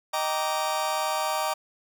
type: chord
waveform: 40% pulse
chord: Eb major seventh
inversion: none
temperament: just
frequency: 622.3 / 777.8 / 933.4 / 1166.7 Hz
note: Eb5 / G5 / Bb5 / D6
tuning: 0 / -14 / +2 / -12 cents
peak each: -30 dBFS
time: 0.13-1.54 s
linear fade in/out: 10 ms
effects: none